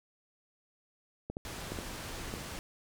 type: clicks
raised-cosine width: 2 ms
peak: -24 dBFS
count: 5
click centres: 1.3 / 1.369 / 1.72 / 1.788 / 2.339 s
type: low-pass noise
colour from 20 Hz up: pink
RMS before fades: -42 dBFS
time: 1.45-2.59 s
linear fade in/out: 0 ms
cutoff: 11000 Hz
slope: 12 dB/octave
effects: none